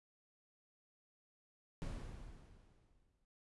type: noise with exponential decay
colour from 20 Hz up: brown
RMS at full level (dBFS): -41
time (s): 1.82-3.25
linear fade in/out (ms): 0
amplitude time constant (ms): 310
effects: resampled to 24000 Hz